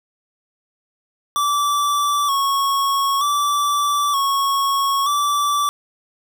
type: tone with vibrato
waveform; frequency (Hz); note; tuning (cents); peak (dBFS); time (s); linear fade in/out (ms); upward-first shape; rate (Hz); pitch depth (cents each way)
square; 1132; C#6; +36; -17; 1.36-5.69; 0; square; 0.54; 45
effects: none